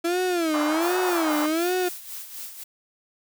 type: tone with vibrato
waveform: 35% pulse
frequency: 331.7 Hz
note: E4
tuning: 11 cents sharp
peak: -20 dBFS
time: 0.04-1.89 s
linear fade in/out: 10 ms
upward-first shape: sine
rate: 1.3 Hz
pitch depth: 180 cents each way
type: band-pass noise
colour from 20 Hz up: white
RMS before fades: -30 dBFS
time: 0.54-1.46 s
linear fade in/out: 0 ms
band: 670 to 1300 Hz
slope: 24 dB/octave
type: noise with tremolo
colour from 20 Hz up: blue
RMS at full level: -35 dBFS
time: 0.81-2.64 s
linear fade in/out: 10 ms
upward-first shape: sine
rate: 3.9 Hz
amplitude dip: 60%
effects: none